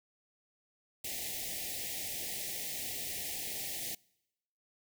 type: band-stop noise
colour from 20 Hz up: white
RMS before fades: -39 dBFS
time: 1.04-3.95 s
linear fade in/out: 5 ms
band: 830 to 1800 Hz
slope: 96 dB/octave
effects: noise-tail reverb RT60 0.9 s tail -26 dB re dry